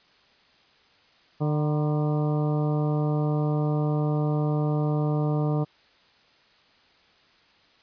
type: harmonic tone with a mistuned harmonic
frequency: 150 Hz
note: D3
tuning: 37 cents sharp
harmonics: 1 / 2 / 3 / 4 / 5 / 6 / 7 / 8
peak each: -23 / -30 / -32 / -35 / -37 / -42 / -44 / -42 dBFS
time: 1.4-5.65 s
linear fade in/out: 20 ms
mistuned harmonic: 6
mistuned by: +97 cents
effects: white hiss -59 dBFS RMS until 7.82 s + resampled to 11025 Hz